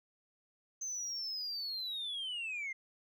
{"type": "linear sweep", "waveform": "sine", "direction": "down", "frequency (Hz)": [6272, 2061], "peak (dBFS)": -35, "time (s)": [0.81, 2.73], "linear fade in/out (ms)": 10, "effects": ["tanh soft clip ceiling -35 dBFS"]}